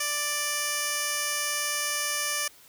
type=tone with band-pass filter; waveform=15% pulse; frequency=589 Hz; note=D5; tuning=5 cents sharp; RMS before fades=-29 dBFS; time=0-2.48 s; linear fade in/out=5 ms; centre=8800 Hz; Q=0.57; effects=white hiss -54 dBFS RMS until 2.68 s